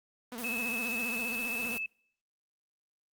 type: tone with vibrato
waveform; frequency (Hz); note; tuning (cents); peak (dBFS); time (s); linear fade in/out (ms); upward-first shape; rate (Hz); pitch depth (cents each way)
sawtooth; 235.5; A#3; +18; -34; 0.32-1.77; 2; sine; 15; 110
type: noise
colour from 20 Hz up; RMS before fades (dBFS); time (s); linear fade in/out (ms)
white; -42; 0.38-1.78; 0
type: tone with pitch glide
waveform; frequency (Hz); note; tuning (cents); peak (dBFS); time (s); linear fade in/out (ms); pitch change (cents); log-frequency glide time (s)
sine; 2595 to 2615; E7 to E7; -28 to -15; -32; 0.44-1.86; 2; +13; 0.86-1.74
effects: noise-tail reverb RT60 0.6 s tail -26 dB re dry + Opus 24 kbps